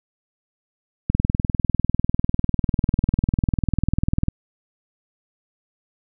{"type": "click train", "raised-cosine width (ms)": 5, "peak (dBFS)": -6, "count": 65, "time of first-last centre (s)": [1.1, 4.284], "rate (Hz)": 20.1, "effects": []}